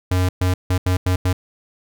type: tone bursts at uneven times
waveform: square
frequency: 91.5 Hz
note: F#2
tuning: 19 cents flat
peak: -16 dBFS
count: 6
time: 0.11-0.29 / 0.41-0.54 / 0.7-0.78 / 0.86-0.97 / 1.06-1.16 / 1.25-1.33 s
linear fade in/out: 5 ms
effects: none